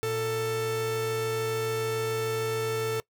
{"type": "tone pair together", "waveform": "45% pulse", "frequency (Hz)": [117.6, 443.5], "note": ["A#2", "A4"], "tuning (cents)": [16, 14], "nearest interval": "octave + major seventh", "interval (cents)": 2298, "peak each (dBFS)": [-35, -27], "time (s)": [0.03, 3], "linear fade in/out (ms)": 0, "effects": ["noise-tail reverb RT60 0.1 s tail -22 dB re dry"]}